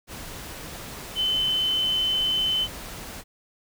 sine tone in noise, 3049 Hz, G7, 49 cents flat, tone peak -21 dBFS, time 1.15-2.68 s, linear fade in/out 50 ms, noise pink, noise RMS -38 dBFS, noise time 0.07-3.24 s, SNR +14 dB, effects none

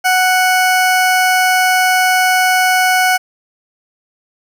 20% pulse tone, 740 Hz, F#5, in tune, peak -5 dBFS, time 0.04-3.18 s, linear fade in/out 20 ms, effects none

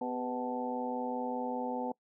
harmonic tone with a mistuned harmonic, 125 Hz, B2, 21 cents sharp, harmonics 2 / 3 / 4 / 5 / 6 / 7, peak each -37 / -47 / -38 / -48 / -40 / -39 dBFS, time 0.01-1.92 s, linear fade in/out 5 ms, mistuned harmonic 3, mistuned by +110 cents, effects noise-tail reverb RT60 0.1 s tail -23 dB re dry

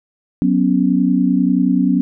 sine chord, F# suspended fourth, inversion none, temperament equal, 185 / 246.9 / 277.2 Hz, F#3 / B3 / C#4, 0 / 0 / 0 cents, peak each -16 dBFS, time 0.42-2.01 s, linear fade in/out 0 ms, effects none

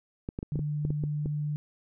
clicks, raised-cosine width 3 ms, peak -20 dBFS, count 9, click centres 0.289 / 0.389 / 0.429 / 0.557 / 0.592 / 0.851 / 0.905 / 1.038 / 1.259 s
sine tone, 148.7 Hz, D3, 22 cents sharp, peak -28 dBFS, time 0.52-1.56 s, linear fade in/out 0 ms
effects none

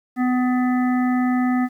harmonic tone, 250.9 Hz, B3, 28 cents sharp, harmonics 1 / 3 / 5 / 7 / 8, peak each -17 / -27 / -31 / -34 / -35 dBFS, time 0.16-1.69 s, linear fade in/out 50 ms, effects 9-bit

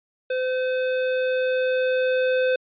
square tone with level ramp, 512 Hz, C5, 38 cents flat, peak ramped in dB -23 to -19 dBFS, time 0.3-2.56 s, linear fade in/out 5 ms, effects resampled to 8000 Hz

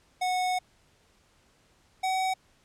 square tone pair in turn, 734 / 754.2 Hz, F#5 / F#5, -14 / +33 cents, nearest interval unison, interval 47 cents, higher second, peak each -26 dBFS, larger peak neither, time 0.21-0.59 / 2.03-2.34 s, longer first, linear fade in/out 10 ms, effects pink hiss -64 dBFS RMS until 2.64 s + low-pass 9000 Hz 12 dB/octave

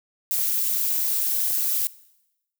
violet noise with amplitude modulation, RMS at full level -20 dBFS, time 0.31-1.87 s, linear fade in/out 0 ms, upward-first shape sine, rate 258 Hz, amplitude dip 80%, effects noise-tail reverb RT60 0.9 s tail -20 dB re dry

